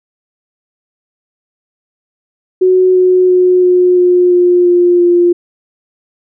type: tone with pitch steps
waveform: sine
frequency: 370 / 367 / 364.1 / 361.1 / 358.2 / 355.3 / 352.5 / 349.6 Hz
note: F#4 / F#4 / F#4 / F#4 / F4 / F4 / F4 / F4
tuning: 0 / -14 / -28 / -42 / +44 / +30 / +16 / +2 cents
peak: -5 dBFS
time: 2.61-5.33 s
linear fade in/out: 10 ms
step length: 340 ms
effects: none